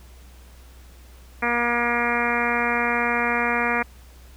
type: harmonic tone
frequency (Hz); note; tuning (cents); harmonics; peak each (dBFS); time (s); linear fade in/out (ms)
238.3; A#3; +38; 1 / 2 / 3 / 4 / 5 / 6 / 7 / 8 / 9 / 10; -29 / -29 / -29 / -29 / -29 / -29 / -29 / -29 / -29 / -29; 1.42-3.83; 10
effects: added 62 Hz sine -44 dBFS peak until 4.36 s + pink hiss -53 dBFS RMS until 4.36 s